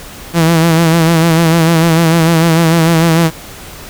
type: tone with vibrato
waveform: sawtooth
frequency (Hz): 164.81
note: E3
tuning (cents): 0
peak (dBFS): -3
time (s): 0.33-3.31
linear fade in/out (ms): 50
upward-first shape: sine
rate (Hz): 6.7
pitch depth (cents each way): 53
effects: pink hiss -31 dBFS RMS until 3.89 s